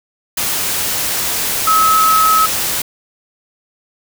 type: tone in noise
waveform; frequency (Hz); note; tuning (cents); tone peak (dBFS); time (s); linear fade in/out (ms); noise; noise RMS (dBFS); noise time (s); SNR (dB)
sine; 1287; E6; -42; -9; 1.67-2.46; 5; white; -18; 0.37-2.82; +6
effects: none